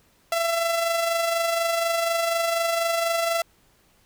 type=tone with amplitude modulation; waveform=sawtooth; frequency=671 Hz; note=E5; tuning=31 cents sharp; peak=-16 dBFS; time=0.32-3.42 s; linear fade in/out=2 ms; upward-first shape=sine; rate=24.1 Hz; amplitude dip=40%; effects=pink hiss -61 dBFS RMS until 4.05 s